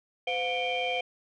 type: tone cluster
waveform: sine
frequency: 509 / 714 / 2259 / 2390 / 3146 Hz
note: C5 / F5 / C#7 / D7 / G7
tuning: -48 / +38 / +32 / +30 / +6 cents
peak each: -32 / -31 / -38 / -32 / -34 dBFS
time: 0.27-1.01 s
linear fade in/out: 5 ms
effects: tanh soft clip ceiling -20 dBFS